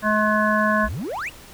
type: harmonic tone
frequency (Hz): 213.2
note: G#3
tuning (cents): +46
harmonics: 1 / 3 / 5 / 7 / 8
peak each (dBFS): -22 / -23 / -22 / -25 / -24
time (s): 0.02-0.89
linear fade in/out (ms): 50
type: exponential sweep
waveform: triangle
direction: up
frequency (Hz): 40.18 to 3015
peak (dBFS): -24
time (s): 0.83-1.3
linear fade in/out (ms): 20
effects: pink hiss -44 dBFS RMS until 1.53 s